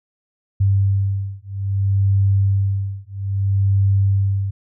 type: beating tone pair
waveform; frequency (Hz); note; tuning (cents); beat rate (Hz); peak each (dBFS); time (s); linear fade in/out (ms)
sine; 98 / 98.61; G2 / G2; 0 / +11; 0.61; -18; 0.6-4.51; 10
effects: none